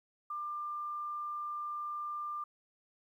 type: tone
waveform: sine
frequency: 1193 Hz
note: D6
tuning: 27 cents sharp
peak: -36 dBFS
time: 0.3-2.44 s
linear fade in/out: 5 ms
effects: 12-bit